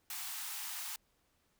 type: high-pass noise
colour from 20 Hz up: white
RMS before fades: -42 dBFS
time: 0.1-0.96 s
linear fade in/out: 2 ms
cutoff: 730 Hz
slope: 96 dB/octave
effects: pink hiss -75 dBFS RMS until 1.59 s